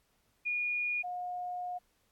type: tone pair in turn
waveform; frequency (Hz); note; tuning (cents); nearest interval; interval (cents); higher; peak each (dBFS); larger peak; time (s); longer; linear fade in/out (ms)
sine; 2440 / 718.3; D#7 / F5; -34 / +48; octave + major sixth; 2118; first; -30 / -35; first; 0.45-1.03 / 1.03-1.79; second; 20
effects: pink hiss -73 dBFS RMS until 2.11 s + AAC 64 kbps